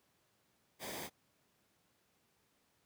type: noise with comb filter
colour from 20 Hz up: pink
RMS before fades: -44 dBFS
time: 0.79-1.1 s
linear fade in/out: 50 ms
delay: 0.72 ms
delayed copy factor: -0.55
effects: pink hiss -75 dBFS RMS until 2.85 s + high-pass 100 Hz 12 dB/octave